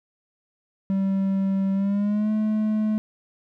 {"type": "tone with pitch glide", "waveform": "triangle", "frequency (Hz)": [193.7, 214.9], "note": ["G3", "A3"], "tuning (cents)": [-20, -41], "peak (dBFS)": -18, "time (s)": [0.9, 2.98], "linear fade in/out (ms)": 0, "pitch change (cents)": 179, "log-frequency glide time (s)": [1.73, 2.31], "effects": []}